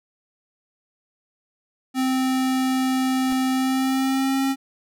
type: tone with pitch glide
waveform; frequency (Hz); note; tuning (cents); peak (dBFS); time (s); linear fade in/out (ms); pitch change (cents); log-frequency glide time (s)
square; 260.3 to 269.5; C4 to C#4; -9 to -49; -20; 1.94-4.56; 50; +60; 3.51-4.44
type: noise with exponential growth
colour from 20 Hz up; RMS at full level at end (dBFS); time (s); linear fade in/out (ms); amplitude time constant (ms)
pink; -33; 3.24-3.33; 5; 19
effects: none